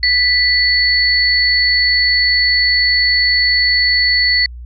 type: tone pair together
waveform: sine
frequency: 1975.5 / 4435 Hz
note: B6 / C#8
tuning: 0 / 0 cents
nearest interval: octave + major second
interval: 1400 cents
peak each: -13 dBFS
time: 0.03-4.46 s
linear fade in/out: 2 ms
effects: added 60 Hz sine -28 dBFS peak until 4.65 s